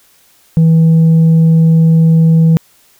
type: tone with tanh clipping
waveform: sine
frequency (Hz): 162.6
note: E3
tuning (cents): -23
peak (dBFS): -5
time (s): 0.57-2.57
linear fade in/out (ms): 0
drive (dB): 2
effects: white hiss -49 dBFS RMS until 2.99 s